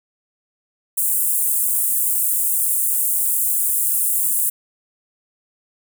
pink high-pass noise, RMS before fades -19 dBFS, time 0.97-4.5 s, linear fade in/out 10 ms, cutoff 8400 Hz, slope 48 dB/octave, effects none

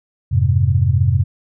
sine chord, F minor, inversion none, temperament equal with one note detuned, 88.37 / 103.83 / 130.81 Hz, F2 / Ab2 / C3, +21 / 0 / 0 cents, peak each -16 dBFS, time 0.31-1.24 s, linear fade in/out 20 ms, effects none

